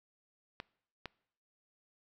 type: clicks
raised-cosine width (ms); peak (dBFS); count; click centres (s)
0.3; -24; 2; 0.601 / 1.057
effects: noise-tail reverb RT60 0.7 s tail -24 dB re dry